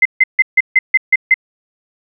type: tone bursts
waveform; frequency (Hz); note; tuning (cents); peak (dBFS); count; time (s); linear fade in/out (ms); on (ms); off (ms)
sine; 2068; C7; -21; -5; 8; 0.02-1.342; 5; 34; 150
effects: none